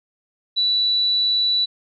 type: tone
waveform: sine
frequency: 3951 Hz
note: B7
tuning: in tune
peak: -16 dBFS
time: 0.56-1.66 s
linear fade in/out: 20 ms
effects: none